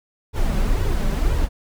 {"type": "noise with flanger", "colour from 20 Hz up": "brown", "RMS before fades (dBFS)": -19, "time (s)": [0.33, 1.49], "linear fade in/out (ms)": 50, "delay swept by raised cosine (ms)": [2, 5.3], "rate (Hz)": 2, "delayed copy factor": 0.6, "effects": []}